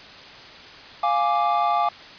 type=chord; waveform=triangle; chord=D diminished; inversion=first; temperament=equal; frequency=698.5 / 830.6 / 1174.7 Hz; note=F5 / Ab5 / D6; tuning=0 / 0 / 0 cents; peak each=-21 dBFS; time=1.03-1.89 s; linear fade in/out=5 ms; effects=white hiss -42 dBFS RMS until 2.18 s + resampled to 11025 Hz